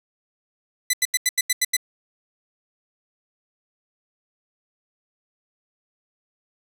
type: tone bursts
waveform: 10% pulse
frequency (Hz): 2004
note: B6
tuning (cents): +25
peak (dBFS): -8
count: 8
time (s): 0.9-1.767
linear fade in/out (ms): 5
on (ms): 34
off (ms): 85
effects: none